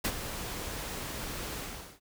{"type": "noise with ADSR envelope", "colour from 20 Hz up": "pink", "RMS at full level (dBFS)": -28, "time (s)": [0.04, 2], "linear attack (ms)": 11, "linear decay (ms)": 61, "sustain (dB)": -10, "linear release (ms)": 410, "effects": []}